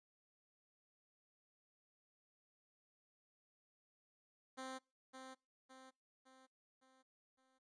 10% pulse tone with echo, 261.6 Hz, C4, in tune, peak -38 dBFS, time 4.57-4.79 s, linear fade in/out 20 ms, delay 560 ms, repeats 5, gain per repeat -6 dB, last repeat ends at 7.59 s, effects noise-tail reverb RT60 0.3 s tail -25 dB re dry + resampled to 22050 Hz

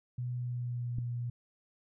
sine tone with pitch glide, 123.4 to 120.51 Hz, B2 to B2, -1 to -42 cents, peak -33 dBFS, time 0.18-1.3 s, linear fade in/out 5 ms, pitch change -41 cents, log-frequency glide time 0.34-0.97 s
click, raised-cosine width 5 ms, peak -27 dBFS, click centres 0.985 s
effects none

